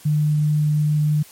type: tone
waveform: sine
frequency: 150.5 Hz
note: D3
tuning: 43 cents sharp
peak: -15 dBFS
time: 0.05-1.23 s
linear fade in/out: 10 ms
effects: white hiss -46 dBFS RMS until 1.31 s + MP3 64 kbps